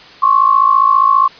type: tone pair together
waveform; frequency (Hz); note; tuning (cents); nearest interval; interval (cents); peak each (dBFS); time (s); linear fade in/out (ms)
sine; 1069.1 / 1124; C6 / C#6; +37 / +24; minor second; 87; -10; 0.22-1.28; 10
effects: white hiss -38 dBFS RMS until 1.39 s + resampled to 11025 Hz